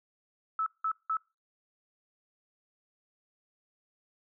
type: tone bursts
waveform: sine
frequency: 1305 Hz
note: E6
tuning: 18 cents flat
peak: -27 dBFS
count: 3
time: 0.59-1.169 s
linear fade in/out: 2 ms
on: 73 ms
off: 180 ms
effects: noise-tail reverb RT60 0.3 s tail -25 dB re dry